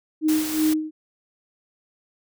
sine tone with tremolo, 311.1 Hz, D#4, in tune, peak -16 dBFS, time 0.21-0.91 s, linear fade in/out 50 ms, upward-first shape sine, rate 2.7 Hz, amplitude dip 75%
white noise, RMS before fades -31 dBFS, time 0.28-0.74 s, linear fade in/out 10 ms
effects none

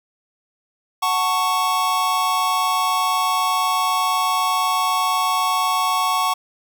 square chord, F# minor, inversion none, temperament just, 740 / 888 / 1110 Hz, F#5 / A5 / C#6, 0 / +16 / +2 cents, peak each -25 / -25 / -20 dBFS, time 1.02-6.34 s, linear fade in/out 10 ms, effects none

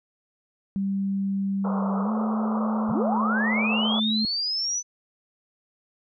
sine tone with pitch glide, 196 to 217.5 Hz, G3 to A3, 0 to -20 cents, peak -23 dBFS, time 0.76-4.25 s, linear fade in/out 0 ms, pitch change +180 cents, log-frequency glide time 2.03-2.1 s
white band-pass noise, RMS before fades -32 dBFS, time 1.64-4 s, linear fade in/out 10 ms, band 400 to 1300 Hz, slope 96 dB/octave
sine linear sweep, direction up, 46.25 to 6060 Hz, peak -24 dBFS, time 2.88-4.83 s, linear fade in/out 50 ms
effects none

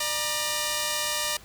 5% pulse tone pair together, 598 / 949.3 Hz, D5 / A#5, +31 / +31 cents, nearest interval minor sixth, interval 800 cents, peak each -17 dBFS, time 0-1.37 s, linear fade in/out 5 ms, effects pink hiss -50 dBFS RMS until 1.44 s

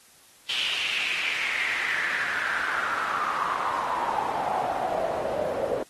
pink noise with band-pass filter sweep, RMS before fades -28 dBFS, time 0.49-5.83 s, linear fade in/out 5 ms, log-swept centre 3100 to 510 Hz, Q 5.6, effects white hiss -55 dBFS RMS until 5.89 s + AAC 32 kbps

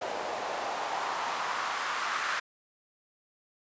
white noise with band-pass filter sweep, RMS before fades -33 dBFS, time 0.01-2.4 s, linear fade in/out 10 ms, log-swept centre 620 to 1400 Hz, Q 2.2, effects resampled to 16000 Hz

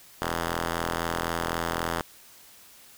5% pulse ring-modulated tone, 83.9 Hz, E2, 31 cents sharp, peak -13 dBFS, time 0.22-2.01 s, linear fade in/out 0 ms, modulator 693 Hz, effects white hiss -52 dBFS RMS until 2.97 s

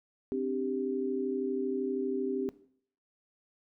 sine chord, C suspended second, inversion none, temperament just, 261.6 / 294.3 / 392.4 Hz, C4 / D4 / G4, 0 / +4 / +2 cents, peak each -33 / -38 / -32 dBFS, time 0.32-2.49 s, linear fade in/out 0 ms, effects noise-tail reverb RT60 0.6 s tail -18 dB re dry

